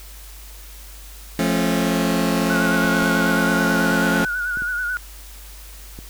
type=chord; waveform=sawtooth; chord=F augmented; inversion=none; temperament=just; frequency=174.61 / 218.3 / 272.8 Hz; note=F3 / A3 / C#4; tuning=0 / -13 / -28 cents; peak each=-18 dBFS; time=1.39-4.25 s; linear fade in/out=2 ms
type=tone with vibrato; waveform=sine; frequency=1460 Hz; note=F#6; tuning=24 cents flat; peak=-21 dBFS; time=2.5-4.97 s; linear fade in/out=0 ms; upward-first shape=sine; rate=9.2 Hz; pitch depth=51 cents each way
type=clicks; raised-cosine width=3 ms; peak=-23 dBFS; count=8; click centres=2.847 / 3.026 / 3.655 / 3.918 / 4.204 / 4.572 / 4.621 / 5.989 s
effects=added 50 Hz sine -38 dBFS peak until 6.09 s + white hiss -43 dBFS RMS until 6.09 s